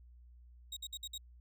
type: tone bursts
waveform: 30% pulse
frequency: 3787 Hz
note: A#7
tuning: 27 cents sharp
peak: -38 dBFS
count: 5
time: 0.72-1.179 s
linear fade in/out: 5 ms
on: 47 ms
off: 56 ms
effects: added 60 Hz sine -55 dBFS peak until 1.4 s